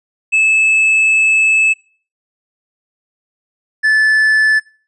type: tone pair in turn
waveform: triangle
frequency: 2609 / 1741.3 Hz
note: E7 / A6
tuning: -18 / -18 cents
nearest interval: perfect fifth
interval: 700 cents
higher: first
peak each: -7 dBFS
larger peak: neither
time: 0.32-1.74 / 3.83-4.6 s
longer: first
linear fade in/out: 20 ms
effects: noise-tail reverb RT60 0.4 s tail -20 dB re dry + resampled to 24000 Hz